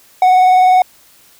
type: tone with vibrato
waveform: triangle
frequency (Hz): 740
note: F#5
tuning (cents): 0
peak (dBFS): -4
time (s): 0.22-0.82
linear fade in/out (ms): 2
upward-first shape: sine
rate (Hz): 20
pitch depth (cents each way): 24
effects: white hiss -47 dBFS RMS until 1.39 s